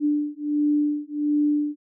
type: beating tone pair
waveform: sine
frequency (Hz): 294.8 / 296.2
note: D4 / D4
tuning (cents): +7 / +15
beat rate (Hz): 1.4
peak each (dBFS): -23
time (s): 0-1.76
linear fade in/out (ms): 50
effects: none